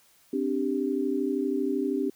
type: chord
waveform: sine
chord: C suspended second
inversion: none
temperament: just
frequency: 261.6 / 294.3 / 392.4 Hz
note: C4 / D4 / G4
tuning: 0 / +4 / +2 cents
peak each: -29 dBFS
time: 0.33-2.1 s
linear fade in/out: 5 ms
effects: white hiss -61 dBFS RMS until 2.15 s

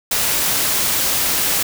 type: noise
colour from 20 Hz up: white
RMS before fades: -18 dBFS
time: 0.11-1.63 s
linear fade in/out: 5 ms
effects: none

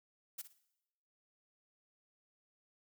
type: noise with echo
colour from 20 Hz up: blue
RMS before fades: -43 dBFS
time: 0.38-0.42 s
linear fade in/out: 10 ms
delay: 58 ms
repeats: 3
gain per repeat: -12 dB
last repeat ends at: 0.594 s
effects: noise-tail reverb RT60 0.9 s tail -18 dB re dry

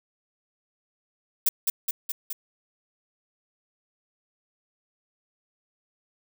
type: noise with echo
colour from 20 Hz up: violet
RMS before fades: -20 dBFS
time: 1.46-1.49 s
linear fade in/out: 5 ms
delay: 210 ms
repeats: 4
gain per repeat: -3 dB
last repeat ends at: 2.33 s
effects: none

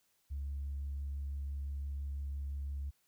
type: tone with vibrato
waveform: sine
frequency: 70.1 Hz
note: C#2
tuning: 20 cents sharp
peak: -35 dBFS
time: 0.3-2.91 s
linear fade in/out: 20 ms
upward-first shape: triangle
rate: 5.9 Hz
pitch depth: 12 cents each way
effects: tanh soft clip ceiling -33 dBFS + white hiss -75 dBFS RMS until 3.07 s

